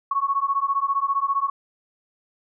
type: beating tone pair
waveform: sine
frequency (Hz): 1100 / 1115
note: C#6 / C#6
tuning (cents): -14 / +10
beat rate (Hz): 15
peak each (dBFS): -23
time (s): 0.11-1.5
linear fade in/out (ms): 5
effects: none